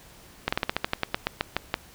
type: slowing click train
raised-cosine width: 0.3 ms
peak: -7 dBFS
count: 14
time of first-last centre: 0.48-1.741 s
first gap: 45 ms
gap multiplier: 1.12
effects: pink hiss -51 dBFS RMS until 1.94 s